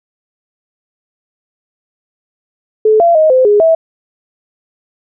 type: tone with pitch steps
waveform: sine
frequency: 433 / 682 / 626 / 515 / 414.1 / 651 Hz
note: A4 / F5 / D#5 / C5 / G#4 / E5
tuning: -28 / -41 / +10 / -28 / -5 / -22 cents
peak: -5 dBFS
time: 2.85-3.75 s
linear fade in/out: 5 ms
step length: 150 ms
effects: none